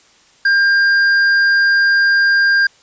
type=tone with tanh clipping; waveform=triangle; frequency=1600 Hz; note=G6; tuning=35 cents sharp; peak=-11 dBFS; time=0.45-2.67 s; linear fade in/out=5 ms; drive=12 dB; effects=white hiss -50 dBFS RMS until 2.82 s + resampled to 16000 Hz